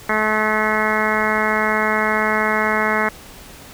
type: harmonic tone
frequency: 215.5 Hz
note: A3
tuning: 36 cents flat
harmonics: 1 / 2 / 3 / 4 / 5 / 6 / 7 / 8 / 9 / 10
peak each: -25 / -25 / -25 / -25 / -25 / -25 / -25 / -25 / -25 / -25 dBFS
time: 0.09-3.09 s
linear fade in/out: 5 ms
effects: pink hiss -40 dBFS RMS until 3.73 s